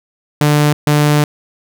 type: tone bursts at uneven times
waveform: sawtooth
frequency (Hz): 148.3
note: D3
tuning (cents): +17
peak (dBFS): -5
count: 2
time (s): 0.41-0.73 / 0.87-1.24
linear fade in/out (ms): 2
effects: none